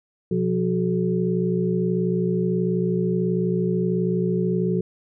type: tone cluster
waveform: sine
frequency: 125.6 / 178.5 / 371.7 / 430.2 Hz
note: B2 / F3 / F#4 / A4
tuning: +30 / +38 / +8 / -39 cents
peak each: -29 / -22 / -25 / -27 dBFS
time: 0.31-4.81 s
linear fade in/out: 5 ms
effects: none